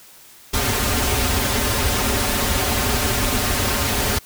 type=noise with comb filter; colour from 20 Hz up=pink; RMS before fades=-20 dBFS; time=0.53-4.19 s; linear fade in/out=10 ms; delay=6.1 ms; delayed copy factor=-1; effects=white hiss -46 dBFS RMS until 4.25 s